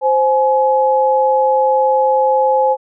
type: tone pair together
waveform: sine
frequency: 523.3 / 844.9 Hz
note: C5 / G#5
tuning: 0 / +30 cents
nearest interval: minor sixth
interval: 830 cents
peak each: -13 dBFS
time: 0.01-2.77 s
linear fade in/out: 50 ms
effects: none